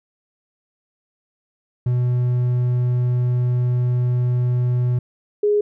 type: tone pair in turn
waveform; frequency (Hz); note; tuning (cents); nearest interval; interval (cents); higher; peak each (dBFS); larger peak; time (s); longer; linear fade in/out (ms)
triangle / sine; 123.47 / 415.3; B2 / G#4; 0 / 0; octave + major sixth; 2100; second; -14; neither; 1.86-4.99 / 5.43-5.61; first; 5
effects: none